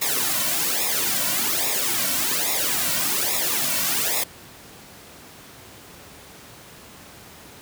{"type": "noise with flanger", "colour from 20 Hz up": "white", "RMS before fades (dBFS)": -23, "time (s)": [0.01, 4.24], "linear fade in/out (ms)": 10, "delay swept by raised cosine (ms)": [0.65, 2.45], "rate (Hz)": 1.2, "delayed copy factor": -0.9, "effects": ["pink hiss -44 dBFS RMS until 7.61 s", "high-pass 80 Hz 12 dB/octave"]}